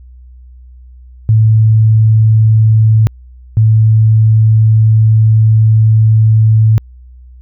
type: tone pair in turn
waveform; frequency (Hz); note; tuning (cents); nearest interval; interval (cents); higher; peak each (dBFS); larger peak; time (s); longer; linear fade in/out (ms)
sine; 110 / 110; A2 / A2; 0 / 0; unison; 0; neither; -4; neither; 1.29-3.07 / 3.57-6.78; second; 0
effects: added 62 Hz sine -33 dBFS peak until 7.41 s